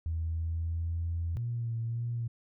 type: tone with pitch glide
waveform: sine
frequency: 81.4 to 84.22 Hz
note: E2 to E2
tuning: -21 to +38 cents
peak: -29 dBFS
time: 0.06-1.37 s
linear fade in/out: 0 ms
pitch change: +59 cents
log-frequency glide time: 0.27-1.08 s
type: tone with vibrato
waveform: sine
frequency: 116.54 Hz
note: A#2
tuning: in tune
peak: -30 dBFS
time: 1.35-2.28 s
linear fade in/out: 10 ms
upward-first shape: sine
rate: 1.7 Hz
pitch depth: 32 cents each way
effects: tanh soft clip ceiling -24 dBFS